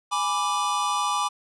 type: chord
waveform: square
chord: G# diminished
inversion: none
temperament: equal with one note detuned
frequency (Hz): 827.3 / 987.8 / 1174.7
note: G#5 / B5 / D6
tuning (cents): -7 / 0 / 0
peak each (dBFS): -30 / -29 / -26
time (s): 0.11-1.29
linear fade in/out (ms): 20
effects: resampled to 24000 Hz